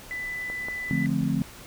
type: tone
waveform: sine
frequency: 1994 Hz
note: B6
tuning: 16 cents sharp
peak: -30 dBFS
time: 0.11-1.06 s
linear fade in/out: 0 ms
type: clicks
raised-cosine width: 1 ms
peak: -24 / -22 dBFS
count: 2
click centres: 0.5 / 0.685 s
type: chord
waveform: sine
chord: D minor seventh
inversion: none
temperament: equal with one note detuned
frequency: 146.83 / 174.61 / 217.9 / 261.6 Hz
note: D3 / F3 / A3 / C4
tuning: 0 / 0 / -17 / 0 cents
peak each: -28 dBFS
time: 0.91-1.42 s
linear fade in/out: 0 ms
effects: pink hiss -45 dBFS RMS until 1.66 s